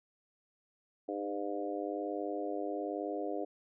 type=harmonic tone with a mistuned harmonic; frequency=101.1 Hz; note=G#2; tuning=46 cents flat; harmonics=3 / 4 / 5 / 6 / 7; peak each=-39 / -40 / -41 / -42 / -42 dBFS; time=1.08-3.45 s; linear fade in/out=10 ms; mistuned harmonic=3; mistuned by=+15 cents; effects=none